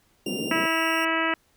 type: tone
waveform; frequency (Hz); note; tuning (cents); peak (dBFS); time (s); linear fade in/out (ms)
sawtooth; 2794; F7; 0; -29; 0.26-1.05; 5
type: band-pass noise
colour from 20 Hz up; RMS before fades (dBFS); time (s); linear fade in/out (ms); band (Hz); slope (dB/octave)
pink; -31; 0.26-0.66; 5; 200 to 460; 24
type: harmonic tone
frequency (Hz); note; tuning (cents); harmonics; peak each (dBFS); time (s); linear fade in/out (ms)
325.5; E4; -22; 1 / 2 / 3 / 4 / 5 / 6 / 7 / 8 / 9; -29 / -31 / -31 / -29 / -30 / -29 / -34 / -32 / -35; 0.51-1.34; 2
effects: pink hiss -64 dBFS RMS until 1.56 s